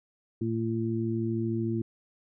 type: harmonic tone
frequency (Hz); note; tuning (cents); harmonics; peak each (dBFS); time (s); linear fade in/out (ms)
113.4; A#2; -47; 1 / 2 / 3; -31 / -31 / -31; 0.41-1.82; 5
effects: none